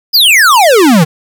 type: exponential sweep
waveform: square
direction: down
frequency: 5170 to 146.6 Hz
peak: -4 dBFS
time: 0.13-1.05 s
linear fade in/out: 20 ms
effects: 7-bit